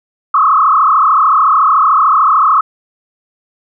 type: tone with frequency modulation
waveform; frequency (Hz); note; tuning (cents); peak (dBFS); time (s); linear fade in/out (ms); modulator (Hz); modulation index
sine; 1192; D6; +25; -6; 0.34-2.61; 5; 33.6; 3.5
effects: none